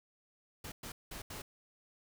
pink noise bursts at uneven times, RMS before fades -45 dBFS, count 4, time 0.64-0.72 / 0.83-0.92 / 1.11-1.22 / 1.3-1.42 s, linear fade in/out 5 ms, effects none

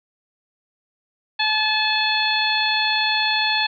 harmonic tone, 863 Hz, A5, 34 cents flat, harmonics 1 / 2 / 3 / 4 / 5, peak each -24 / -24 / -24 / -24 / -24 dBFS, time 1.39-3.67 s, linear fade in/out 10 ms, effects none

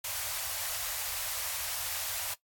white band-stop noise, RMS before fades -35 dBFS, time 0.04-2.34 s, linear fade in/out 5 ms, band 110 to 540 Hz, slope 48 dB/octave, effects noise-tail reverb RT60 0.1 s tail -17 dB re dry + AAC 64 kbps

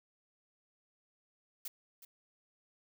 blue noise with echo, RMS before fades -41 dBFS, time 1.65-1.68 s, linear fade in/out 5 ms, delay 370 ms, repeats 1, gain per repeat -13 dB, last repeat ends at 2.05 s, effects none

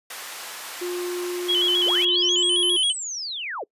pink high-pass noise, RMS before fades -36 dBFS, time 0.1-2.05 s, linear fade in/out 5 ms, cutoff 890 Hz, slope 12 dB/octave
triangle tone, 355 Hz, F4, 28 cents sharp, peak -24 dBFS, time 0.81-2.77 s, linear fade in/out 10 ms
sine tone with vibrato, 3175 Hz, G7, 21 cents sharp, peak -18 dBFS, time 1.48-2.93 s, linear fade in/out 20 ms, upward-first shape square, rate 7.4 Hz, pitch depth 72 cents each way
sine linear two-way sweep, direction up then down, 293.7 to 11140 to 338.1 Hz, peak -28 dBFS, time 1.86-3.64 s, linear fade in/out 5 ms, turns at 2.68 s
effects noise-tail reverb RT60 0.1 s tail -25 dB re dry + resampled to 32000 Hz

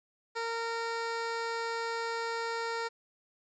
15% pulse tone, 460.3 Hz, A#4, 22 cents flat, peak -26 dBFS, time 0.35-2.89 s, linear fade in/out 20 ms, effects resampled to 16000 Hz + 11-bit

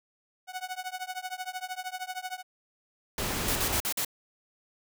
sawtooth tone with tremolo, 740 Hz, F#5, in tune, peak -27 dBFS, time 0.47-2.43 s, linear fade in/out 50 ms, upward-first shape triangle, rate 13 Hz, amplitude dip 100%
pink noise, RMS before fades -31 dBFS, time 3.18-3.8 s, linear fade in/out 2 ms
white noise bursts, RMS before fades -30 dBFS, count 5, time 3.48-4.048 s, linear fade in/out 2 ms, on 76 ms, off 47 ms
effects none

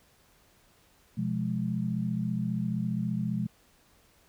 sine chord, F diminished, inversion second, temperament just, 125.72 / 174.61 / 209.5 Hz, Cb3 / F3 / Ab3, +31 / 0 / +15 cents, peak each -33 / -32 / -31 dBFS, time 1.17-3.47 s, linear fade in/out 10 ms, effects pink hiss -63 dBFS RMS until 4.28 s

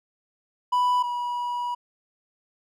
triangle tone pair in turn, 989 / 970.9 Hz, B5 / B5, +2 / -30 cents, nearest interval unison, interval 32 cents, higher first, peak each -17 / -24 dBFS, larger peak first, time 0.72-1.03 / 1.03-1.75 s, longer second, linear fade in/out 10 ms, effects none

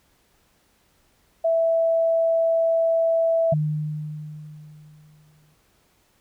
sine tone, 659 Hz, E5, 1 cent flat, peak -17 dBFS, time 1.44-3.54 s, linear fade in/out 10 ms
sine tone with exponential decay, 152 Hz, D#3, 40 cents flat, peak -18 dBFS, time 3.52-5.55 s, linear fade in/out 5 ms, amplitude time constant 440 ms
effects pink hiss -63 dBFS RMS until 6.2 s

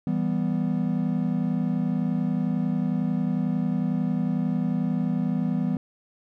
triangle chord, E minor, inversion none, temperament equal, 164.81 / 196 / 246.9 Hz, E3 / G3 / B3, 0 / 0 / 0 cents, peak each -25 dBFS, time 0.07-5.77 s, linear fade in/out 2 ms, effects none

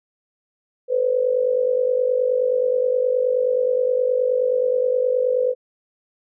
sine tone with amplitude modulation, 504 Hz, B4, 35 cents sharp, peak -13 dBFS, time 0.88-5.55 s, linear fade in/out 50 ms, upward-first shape sine, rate 49.5 Hz, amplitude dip 75%, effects none

